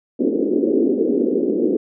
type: band-pass noise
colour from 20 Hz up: pink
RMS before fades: -18 dBFS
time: 0.19-1.77 s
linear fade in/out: 10 ms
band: 240 to 460 Hz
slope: 48 dB/octave
effects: none